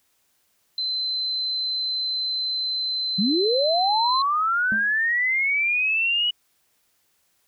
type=tone; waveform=sine; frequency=4066 Hz; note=B7; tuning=50 cents sharp; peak=-23 dBFS; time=0.78-4.22 s; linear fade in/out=2 ms
type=linear sweep; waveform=sine; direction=up; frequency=176.7 to 2947 Hz; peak=-19 dBFS; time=3.18-6.31 s; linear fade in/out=10 ms
type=tone with exponential decay; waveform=triangle; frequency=212.7 Hz; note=G#3; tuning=42 cents sharp; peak=-22 dBFS; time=4.72-4.95 s; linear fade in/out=0 ms; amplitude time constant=50 ms
effects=white hiss -67 dBFS RMS until 7.47 s